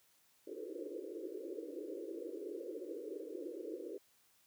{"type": "band-pass noise", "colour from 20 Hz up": "pink", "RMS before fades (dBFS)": -45, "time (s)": [0.47, 3.98], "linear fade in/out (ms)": 5, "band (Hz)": [300, 530], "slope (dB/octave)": 96, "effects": ["white hiss -71 dBFS RMS until 4.46 s", "high-pass 60 Hz 12 dB/octave"]}